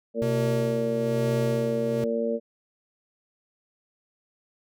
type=harmonic tone; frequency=115.3 Hz; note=A#2; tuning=19 cents flat; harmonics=2 / 3 / 4 / 5; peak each=-29 / -37 / -27 / -29 dBFS; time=0.14-2.4 s; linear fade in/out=50 ms
type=tone with tremolo; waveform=square; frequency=127.4 Hz; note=C3; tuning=46 cents flat; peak=-26 dBFS; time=0.22-2.04 s; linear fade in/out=0 ms; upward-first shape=sine; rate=1.1 Hz; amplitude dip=65%
effects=none